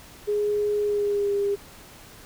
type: tone with pitch glide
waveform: sine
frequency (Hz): 415.6 to 403.1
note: G#4 to G4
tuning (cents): +1 to +48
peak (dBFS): -21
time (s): 0.27-1.56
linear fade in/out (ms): 20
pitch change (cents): -53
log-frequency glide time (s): 0.8-1.34
effects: pink hiss -47 dBFS RMS until 2.25 s